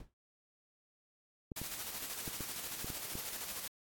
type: noise with exponential decay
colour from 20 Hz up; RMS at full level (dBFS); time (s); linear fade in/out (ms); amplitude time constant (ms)
brown; -46; 0-0.14; 1; 29
type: clicks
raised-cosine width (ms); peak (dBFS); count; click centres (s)
3; -29; 7; 1.518 / 1.616 / 2.278 / 2.407 / 2.845 / 2.902 / 3.154
type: noise with tremolo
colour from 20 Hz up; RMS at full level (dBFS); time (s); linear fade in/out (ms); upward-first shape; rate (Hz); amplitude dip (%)
white; -41; 1.56-3.68; 5; square; 13; 35
effects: AAC 64 kbps